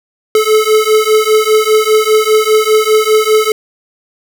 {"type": "beating tone pair", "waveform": "square", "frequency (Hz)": [430, 435], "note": ["A4", "A4"], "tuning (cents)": [-40, -20], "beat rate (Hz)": 5, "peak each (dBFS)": -11, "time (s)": [0.35, 3.52], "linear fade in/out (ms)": 2, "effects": []}